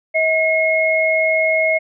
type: tone pair together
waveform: sine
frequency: 639.8 / 2162 Hz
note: D#5 / C#7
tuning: +48 / -44 cents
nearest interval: octave + major sixth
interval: 2108 cents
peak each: -16 dBFS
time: 0.14-1.79 s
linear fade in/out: 20 ms
effects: none